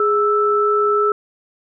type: tone pair together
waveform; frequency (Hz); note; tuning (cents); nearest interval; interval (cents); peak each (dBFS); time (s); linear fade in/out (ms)
sine; 415.7 / 1318.5; G#4 / E6; +2 / 0; octave + minor sixth; 1998; -16; 0-1.12; 2
effects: none